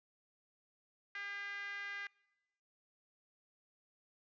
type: tone with band-pass filter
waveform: 5% pulse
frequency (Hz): 402.6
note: G4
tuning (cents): +46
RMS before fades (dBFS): -44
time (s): 1.15-2.07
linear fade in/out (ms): 2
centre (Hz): 1800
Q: 6.5
effects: noise-tail reverb RT60 1.0 s tail -25 dB re dry + resampled to 16000 Hz